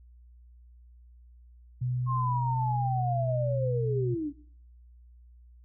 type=tone; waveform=sine; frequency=124.9 Hz; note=B2; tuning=20 cents sharp; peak=-27 dBFS; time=1.81-4.15 s; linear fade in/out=10 ms
type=linear sweep; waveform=sine; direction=down; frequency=1078 to 277.2 Hz; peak=-29 dBFS; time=2.06-4.33 s; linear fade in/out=50 ms
effects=noise-tail reverb RT60 0.5 s tail -18 dB re dry + added 60 Hz sine -51 dBFS peak until 5.64 s